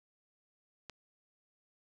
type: click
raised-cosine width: 0.2 ms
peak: -27 dBFS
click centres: 0.897 s
effects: none